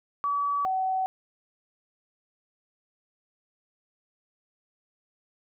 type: tone pair in turn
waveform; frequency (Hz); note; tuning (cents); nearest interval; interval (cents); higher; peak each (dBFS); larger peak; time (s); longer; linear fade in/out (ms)
sine; 1143 / 755.4; D6 / F#5; -47 / +36; perfect fifth; 717; first; -24; neither; 0.24-0.65 / 0.65-1.06; neither; 0
effects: none